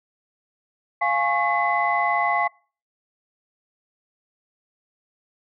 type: tone cluster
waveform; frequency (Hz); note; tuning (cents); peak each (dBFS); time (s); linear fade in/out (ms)
sine; 696 / 833 / 1098 / 2025; F5 / G#5 / C#6 / B6; -6 / +5 / -17 / +43; -24; 1.01-2.48; 10
effects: noise-tail reverb RT60 0.4 s tail -26 dB re dry + tanh soft clip ceiling -8 dBFS